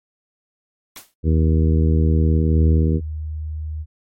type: noise with exponential decay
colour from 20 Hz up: white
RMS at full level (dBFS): -31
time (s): 0.96-1.14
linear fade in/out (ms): 2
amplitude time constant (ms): 37
type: harmonic tone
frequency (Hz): 79.3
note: D#2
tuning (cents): +33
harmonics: 1 / 2 / 3 / 4 / 5 / 6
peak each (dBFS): -14 / -20 / -24 / -26 / -28 / -30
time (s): 1.23-3.01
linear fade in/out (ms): 50
type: tone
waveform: sine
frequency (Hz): 77.3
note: D#2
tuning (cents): -11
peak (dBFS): -24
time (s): 2.37-3.86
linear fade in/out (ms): 50
effects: MP3 64 kbps